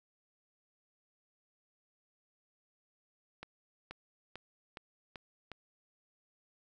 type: accelerating click train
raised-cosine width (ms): 0.3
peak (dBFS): -28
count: 6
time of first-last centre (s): 3.43-5.517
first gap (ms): 480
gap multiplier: 0.93
effects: none